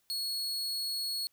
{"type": "tone", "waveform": "40% pulse", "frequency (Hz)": 4343, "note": "C#8", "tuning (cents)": -36, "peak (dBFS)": -31, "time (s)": [0.1, 1.27], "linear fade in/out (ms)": 0, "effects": ["white hiss -73 dBFS RMS until 1.32 s"]}